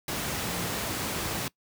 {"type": "tone in noise", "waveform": "sine", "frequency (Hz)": 174.61, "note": "F3", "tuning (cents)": 0, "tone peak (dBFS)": -37, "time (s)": [0.45, 0.7], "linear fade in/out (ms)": 2, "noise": "pink", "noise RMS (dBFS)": -31, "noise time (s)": [0.08, 1.48], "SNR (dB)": -9, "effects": ["noise-tail reverb RT60 0.1 s tail -22 dB re dry", "high-pass 80 Hz 12 dB/octave"]}